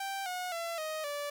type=tone with pitch steps; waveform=sawtooth; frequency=783 / 726.4 / 673.8 / 625.1 / 579.8 Hz; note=G5 / F#5 / E5 / D#5 / D5; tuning=-2 / -32 / +38 / +8 / -22 cents; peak=-31 dBFS; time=0-1.3 s; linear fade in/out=5 ms; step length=260 ms; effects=10-bit